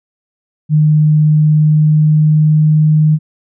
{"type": "tone with pitch glide", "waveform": "sine", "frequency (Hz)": [152.7, 154.03], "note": ["D#3", "D#3"], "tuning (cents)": [-32, -17], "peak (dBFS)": -6, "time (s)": [0.69, 3.19], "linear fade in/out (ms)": 50, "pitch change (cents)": 15, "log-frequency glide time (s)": [1.25, 2.86], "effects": []}